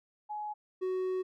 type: tone pair in turn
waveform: sine / triangle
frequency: 842 / 371.9 Hz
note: G#5 / F#4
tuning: +24 / +9 cents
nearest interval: octave + major second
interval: 1415 cents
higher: first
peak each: -35 / -28 dBFS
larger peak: second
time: 0.29-0.54 / 0.81-1.23 s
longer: second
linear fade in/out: 20 ms
effects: none